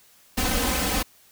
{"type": "noise with comb filter", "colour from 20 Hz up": "pink", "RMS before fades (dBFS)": -24, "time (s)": [0.37, 1.03], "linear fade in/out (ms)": 10, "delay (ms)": 3.9, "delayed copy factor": 0.9, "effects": ["white hiss -56 dBFS RMS until 1.31 s"]}